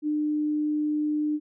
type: tone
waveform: sine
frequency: 300.9 Hz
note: D4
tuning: 42 cents sharp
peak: -23 dBFS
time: 0.02-1.4 s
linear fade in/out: 50 ms
effects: none